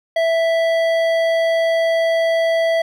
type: tone with hard clipping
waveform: sine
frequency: 659.3 Hz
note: E5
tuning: in tune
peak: -16 dBFS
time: 0.16-2.82 s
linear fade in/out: 5 ms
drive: 11 dB
effects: none